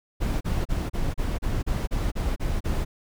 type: noise bursts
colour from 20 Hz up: brown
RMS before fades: -25 dBFS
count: 11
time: 0.2-2.85 s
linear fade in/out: 20 ms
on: 210 ms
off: 34 ms
effects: none